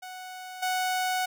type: tone with level steps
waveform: sawtooth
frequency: 740 Hz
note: F#5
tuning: in tune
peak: -35 / -22 dBFS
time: 0.02-1.26 s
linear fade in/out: 10 ms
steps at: 0.62 s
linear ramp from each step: 10 ms
effects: none